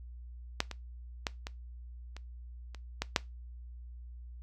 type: clicks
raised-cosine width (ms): 0.2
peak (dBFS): -10 / -22 / -13 / -21 / -28 / -29 / -14 / -7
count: 8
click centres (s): 0.604 / 0.713 / 1.268 / 1.469 / 2.166 / 2.747 / 3.02 / 3.162
effects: noise-tail reverb RT60 0.2 s tail -20 dB re dry + added 60 Hz sine -44 dBFS peak until 4.42 s